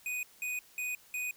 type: tone bursts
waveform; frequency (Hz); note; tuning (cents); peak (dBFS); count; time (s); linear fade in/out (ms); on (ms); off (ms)
square; 2486; D#7; -2; -34; 4; 0.06-1.31; 2; 170; 190
effects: white hiss -60 dBFS RMS until 1.36 s